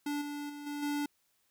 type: tone with level steps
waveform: square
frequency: 290.8 Hz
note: D4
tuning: 17 cents flat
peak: -33 / -38 / -43 / -37 / -32 dBFS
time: 0.06-1.06 s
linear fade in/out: 5 ms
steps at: 0.21 / 0.49 / 0.66 / 0.82 s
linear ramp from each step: 10 ms
effects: white hiss -74 dBFS RMS until 1.5 s